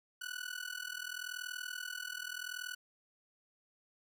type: tone with amplitude modulation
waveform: sawtooth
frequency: 1480 Hz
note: F#6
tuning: in tune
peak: -33 dBFS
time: 0.21-2.75 s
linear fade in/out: 10 ms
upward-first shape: sine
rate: 40.8 Hz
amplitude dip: 90%
effects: none